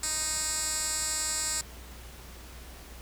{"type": "tone with band-pass filter", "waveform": "10% pulse", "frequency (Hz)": 311.1, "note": "D#4", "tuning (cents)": 0, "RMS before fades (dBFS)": -31, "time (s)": [0.03, 1.61], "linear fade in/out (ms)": 2, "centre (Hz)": 7700, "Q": 2.7, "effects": ["added 60 Hz sine -46 dBFS peak until 3.01 s", "pink hiss -49 dBFS RMS until 3.01 s"]}